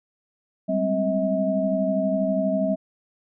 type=tone cluster; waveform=sine; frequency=193.7 / 206 / 261.9 / 640 Hz; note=G3 / G#3 / C4 / D#5; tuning=-20 / -14 / +2 / +49 cents; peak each=-25 / -31 / -27 / -23 dBFS; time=0.68-2.76 s; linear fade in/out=20 ms; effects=none